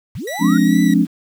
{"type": "linear sweep", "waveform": "sine", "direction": "up", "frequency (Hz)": [69.3, 1480], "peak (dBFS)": -24, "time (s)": [0.15, 0.58], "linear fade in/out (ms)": 5}
{"type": "tone with vibrato", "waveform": "sawtooth", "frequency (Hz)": 1927, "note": "B6", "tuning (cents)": -43, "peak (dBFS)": -23, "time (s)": [0.27, 0.94], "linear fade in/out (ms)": 5, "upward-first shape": "triangle", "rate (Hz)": 2.3, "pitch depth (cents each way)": 49}
{"type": "chord", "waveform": "sine", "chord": "D half-diminished seventh", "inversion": "first", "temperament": "just", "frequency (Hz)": [176.2, 211.4, 264.3, 293.7], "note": ["F3", "Ab3", "C4", "D4"], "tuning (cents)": [16, 31, 18, 0], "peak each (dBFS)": -16, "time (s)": [0.39, 1.07], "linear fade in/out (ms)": 50}
{"effects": ["7-bit"]}